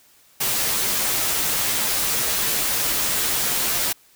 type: noise with comb filter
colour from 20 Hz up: white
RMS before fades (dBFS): -22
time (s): 0.4-3.93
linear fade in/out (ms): 10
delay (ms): 12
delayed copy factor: -0.65
effects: white hiss -55 dBFS RMS until 4.15 s